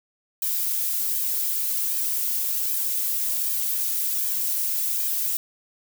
violet noise with flanger, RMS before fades -25 dBFS, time 0.42-5.37 s, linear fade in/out 2 ms, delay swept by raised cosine 1.4 to 3.8 ms, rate 1.3 Hz, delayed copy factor -0.8, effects none

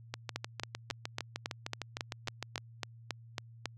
two click trains, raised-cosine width 0.2 ms, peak -17 / -19 dBFS, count 13 / 17, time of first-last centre 0.36-3.657 / 0.14-2.579 s, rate 3.64 / 6.56 Hz, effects added 115 Hz sine -51 dBFS peak until 3.77 s

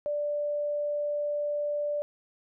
sine tone, 587.3 Hz, D5, in tune, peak -27 dBFS, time 0.06-2.02 s, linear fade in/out 0 ms, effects none

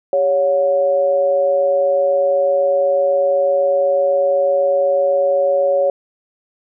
sine tone with amplitude modulation, 559 Hz, C#5, 14 cents sharp, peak -9 dBFS, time 0.13-5.9 s, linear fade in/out 2 ms, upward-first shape sine, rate 162 Hz, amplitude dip 65%, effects none

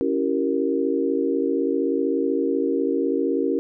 sine chord, C# diminished seventh, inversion none, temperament equal with one note detuned, 277.2 / 329.6 / 385.5 / 466.2 Hz, C#4 / E4 / G4 / Bb4, 0 / 0 / -29 / 0 cents, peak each -24 / -26 / -25 / -25 dBFS, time 0.01-3.59 s, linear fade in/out 0 ms, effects none

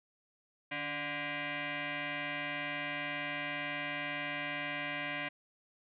sine tone with frequency modulation, 152.1 Hz, D#3, 39 cents flat, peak -35 dBFS, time 0.71-5.29 s, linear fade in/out 10 ms, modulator 439 Hz, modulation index 6, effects none

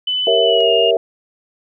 sine tone with pitch glide, 3004 to 2835 Hz, F#7 to F7, +26 to +25 cents, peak -16 dBFS, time 0.07-0.91 s, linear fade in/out 5 ms, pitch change -101 cents, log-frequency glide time 0.43-0.71 s
sine chord, G diminished seventh, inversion none, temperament equal, 392 / 466.2 / 554.4 / 659.3 Hz, G4 / Bb4 / Db5 / Fb5, 0 / 0 / 0 / 0 cents, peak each -20 / -15 / -21 / -16 dBFS, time 0.27-0.97 s, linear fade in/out 2 ms
click, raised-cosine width 0.2 ms, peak -22 dBFS, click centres 0.606 s
effects none

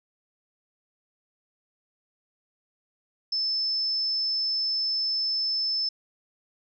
sine tone, 5260 Hz, E8, 5 cents flat, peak -24 dBFS, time 3.32-5.89 s, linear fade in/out 5 ms, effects none

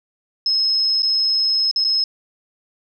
sine tone with dropouts, 5170 Hz, E8, 34 cents flat, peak -15 dBFS, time 0.46-2.04 s, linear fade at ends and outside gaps 2 ms, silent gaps 1.022-1.03 / 1.713-1.76 / 1.842-1.847 s, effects none

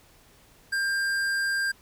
triangle tone with tanh clipping, 1594 Hz, G6, 28 cents sharp, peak -26 dBFS, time 0.72-1.72 s, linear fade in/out 10 ms, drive 18 dB, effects pink hiss -57 dBFS RMS until 1.81 s

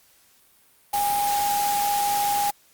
sine tone in noise, 816 Hz, G#5, 31 cents flat, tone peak -21 dBFS, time 0.93-2.51 s, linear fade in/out 10 ms, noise white, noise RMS -29 dBFS, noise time 0.93-2.51 s, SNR +5 dB, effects white hiss -58 dBFS RMS until 2.73 s + Opus 48 kbps

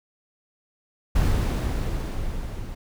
brown noise with level ramp, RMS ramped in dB -19 to -34 dBFS, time 1.15-2.75 s, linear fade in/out 10 ms, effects none

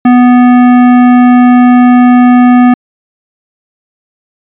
sine tone with hard clipping, 246.9 Hz, B3, in tune, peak -3 dBFS, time 0.05-2.74 s, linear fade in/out 5 ms, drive 14 dB, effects resampled to 8000 Hz

